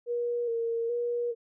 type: tone with vibrato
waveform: sine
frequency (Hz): 470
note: A#4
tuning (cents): +14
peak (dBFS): -27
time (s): 0.06-1.35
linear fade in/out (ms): 50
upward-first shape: square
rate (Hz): 1.2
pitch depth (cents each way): 31
effects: none